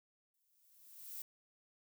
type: noise with exponential growth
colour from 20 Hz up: violet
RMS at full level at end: -44 dBFS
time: 0.34-1.22 s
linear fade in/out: 2 ms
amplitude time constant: 190 ms
effects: none